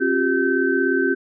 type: tone cluster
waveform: sine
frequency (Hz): 268.8 / 354.9 / 391.8 / 1542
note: C4 / F4 / G4 / G6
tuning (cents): +47 / +28 / -1 / -29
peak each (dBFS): -22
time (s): 0-1.15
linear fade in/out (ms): 20
effects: none